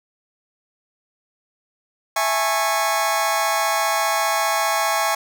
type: chord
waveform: sawtooth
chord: A major seventh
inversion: second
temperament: just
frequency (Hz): 660 / 825 / 880 / 1100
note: E5 / G#5 / A5 / C#6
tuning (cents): +2 / -12 / 0 / -14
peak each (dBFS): -20 / -19 / -24 / -19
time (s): 2.16-5.15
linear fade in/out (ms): 5
effects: none